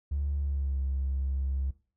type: tone with pitch glide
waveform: triangle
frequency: 71.3 to 67.34 Hz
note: C#2 to C#2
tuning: +49 to -50 cents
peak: -24 dBFS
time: 0.11-1.71 s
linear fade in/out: 10 ms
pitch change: -99 cents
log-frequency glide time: 0.38-0.8 s
effects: noise-tail reverb RT60 0.4 s tail -21 dB re dry + tanh soft clip ceiling -24 dBFS